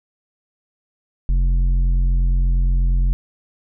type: tone with tanh clipping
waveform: sine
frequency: 44.24 Hz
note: F1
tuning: 23 cents sharp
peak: -15 dBFS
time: 1.29-3.13 s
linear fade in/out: 0 ms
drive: 8 dB
effects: none